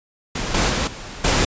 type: noise with level steps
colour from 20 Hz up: pink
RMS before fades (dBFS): -25 / -18 / -21 / -34 / -17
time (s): 0.35-1.45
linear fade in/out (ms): 5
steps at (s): 0.54 / 0.69 / 0.87 / 1.24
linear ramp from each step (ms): 5
effects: resampled to 16000 Hz